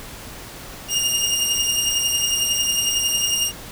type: beating tone pair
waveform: 20% pulse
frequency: 2829 / 2840 Hz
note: F7 / F7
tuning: +22 / +28 cents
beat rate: 11 Hz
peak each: -15 / -21 dBFS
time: 0.88-3.52 s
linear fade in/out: 50 ms
effects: pink hiss -37 dBFS RMS until 3.71 s